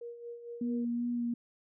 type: tone with tremolo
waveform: sine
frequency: 472.8 Hz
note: A#4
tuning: 24 cents sharp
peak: -39 dBFS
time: 0.01-0.85 s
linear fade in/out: 5 ms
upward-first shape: sine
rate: 4.4 Hz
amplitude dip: 60%
type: tone with vibrato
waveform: sine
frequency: 239.1 Hz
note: A#3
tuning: 44 cents sharp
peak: -30 dBFS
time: 0.61-1.34 s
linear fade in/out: 5 ms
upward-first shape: sine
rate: 2.6 Hz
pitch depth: 16 cents each way
effects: none